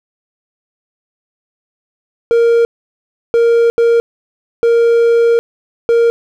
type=tone bursts at uneven times; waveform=triangle; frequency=466.2 Hz; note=A#4; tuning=in tune; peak=-5 dBFS; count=5; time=2.31-2.65 / 3.34-3.7 / 3.78-4 / 4.63-5.39 / 5.89-6.1 s; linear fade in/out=0 ms; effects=none